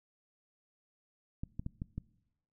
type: clicks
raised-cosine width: 5 ms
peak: -25 dBFS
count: 5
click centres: 1.435 / 1.595 / 1.664 / 1.819 / 1.98 s
effects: noise-tail reverb RT60 0.9 s tail -22 dB re dry